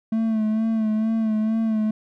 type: tone with vibrato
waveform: triangle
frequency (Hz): 220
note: A3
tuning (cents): 0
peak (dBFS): -17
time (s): 0.12-1.91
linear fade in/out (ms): 5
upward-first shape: sine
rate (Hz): 2.2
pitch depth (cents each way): 39
effects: none